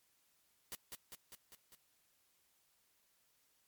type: noise with echo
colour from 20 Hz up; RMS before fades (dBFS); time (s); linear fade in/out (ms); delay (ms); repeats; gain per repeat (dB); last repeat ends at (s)
white; -45; 0.72-0.75; 0; 200; 5; -3; 1.75
effects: white hiss -75 dBFS RMS until 3.67 s + MP3 96 kbps